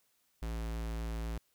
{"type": "tone", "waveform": "square", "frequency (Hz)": 56, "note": "A1", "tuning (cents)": 31, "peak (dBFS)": -36, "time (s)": [0.42, 1.38], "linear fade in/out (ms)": 5, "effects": ["white hiss -74 dBFS RMS until 1.54 s"]}